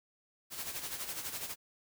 white noise with tremolo, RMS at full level -38 dBFS, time 0.5-1.56 s, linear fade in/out 50 ms, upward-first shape sine, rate 12 Hz, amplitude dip 60%, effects none

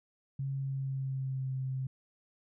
sine tone with pitch glide, 136.5 to 131.55 Hz, C#3 to C3, -26 to +10 cents, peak -32 dBFS, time 0.39-1.87 s, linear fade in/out 5 ms, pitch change -64 cents, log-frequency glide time 0.51-1.54 s, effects none

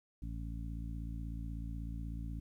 harmonic tone, 56.3 Hz, A1, 40 cents sharp, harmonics 1 / 2 / 3 / 4 / 5, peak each -40 / -46 / -48 / -52 / -51 dBFS, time 0.22-2.4 s, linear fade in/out 5 ms, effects 12-bit

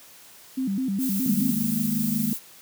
sine tone with vibrato, 226.5 Hz, A#3, 50 cents flat, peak -23 dBFS, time 0.57-1.54 s, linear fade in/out 10 ms, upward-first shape square, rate 4.8 Hz, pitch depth 250 cents each way
violet noise, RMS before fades -31 dBFS, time 0.98-2.4 s, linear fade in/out 50 ms
sine chord, D# suspended fourth, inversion none, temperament equal, 155.56 / 207.7 / 233.1 Hz, D#3 / G#3 / A#3, 0 / 0 / 0 cents, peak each -32 / -26 / -26 dBFS, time 1.26-2.33 s, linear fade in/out 2 ms
effects white hiss -49 dBFS RMS until 2.61 s + high-pass 80 Hz 12 dB/octave

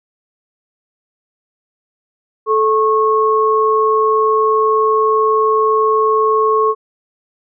sine tone pair together, 436.1 / 1094.2 Hz, A4 / C#6, -15 / -23 cents, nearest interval octave + major third, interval 1592 cents, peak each -13 dBFS, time 2.46-6.75 s, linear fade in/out 50 ms, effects none

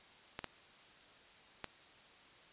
clicks, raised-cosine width 0.3 ms, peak -24 dBFS, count 3, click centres 0.391 / 0.443 / 1.643 s, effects white hiss -60 dBFS RMS until 2.52 s + resampled to 8000 Hz

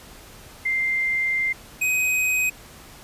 sine / square tone pair in turn, 2093 / 2516 Hz, C7 / D#7, 0 / +19 cents, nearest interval minor third, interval 319 cents, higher second, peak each -20 dBFS, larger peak neither, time 0.65-1.53 / 1.81-2.5 s, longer first, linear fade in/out 10 ms, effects pink hiss -45 dBFS RMS until 3.03 s + resampled to 32000 Hz

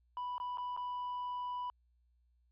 sine tone with dropouts, 987.8 Hz, B5, in tune, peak -34 dBFS, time 0.17-1.7 s, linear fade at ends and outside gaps 1 ms, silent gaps 0.381-0.4 / 0.573-0.582 / 0.765-0.774 s, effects tanh soft clip ceiling -36 dBFS + added 60 Hz sine -69 dBFS peak until 2.51 s

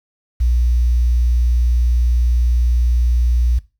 sine tone with quantisation, 60 Hz, B1, 49 cents flat, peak -12 dBFS, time 0.4-3.59 s, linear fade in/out 10 ms, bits 7, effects noise-tail reverb RT60 0.3 s tail -19 dB re dry

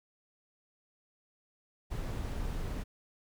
brown noise, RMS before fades -36 dBFS, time 1.9-2.84 s, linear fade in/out 20 ms, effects none

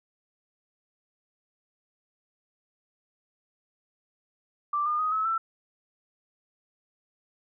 sine tone with pitch steps, 1174.7 / 1212.6 / 1251.8 / 1292.2 / 1333.9 Hz, D6 / D#6 / D#6 / E6 / E6, 0 / -45 / +10 / -35 / +20 cents, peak -24 dBFS, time 4.73-5.38 s, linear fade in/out 5 ms, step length 130 ms, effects none

